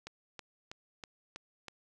click train, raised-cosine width 0.2 ms, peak -26 dBFS, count 6, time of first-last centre 0.07-1.683 s, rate 3.1 Hz, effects none

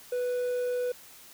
triangle tone, 493.9 Hz, B4, in tune, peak -25 dBFS, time 0.12-0.92 s, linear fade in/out 5 ms, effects white hiss -51 dBFS RMS until 1.33 s

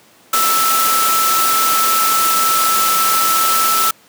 sine tone in noise, 1318.5 Hz, E6, in tune, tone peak -14 dBFS, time 0.33-3.91 s, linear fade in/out 5 ms, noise white, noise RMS -17 dBFS, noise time 0.33-3.91 s, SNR 0 dB, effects pink hiss -48 dBFS RMS until 4.08 s + high-pass 200 Hz 12 dB/octave

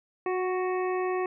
harmonic tone with a mistuned harmonic, 370 Hz, F#4, in tune, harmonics 1 / 2 / 3 / 5 / 6 / 7, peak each -27 / -34 / -35 / -40 / -45 / -45 dBFS, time 0.26-1.26 s, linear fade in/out 2 ms, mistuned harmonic 1, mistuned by -16 cents, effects none

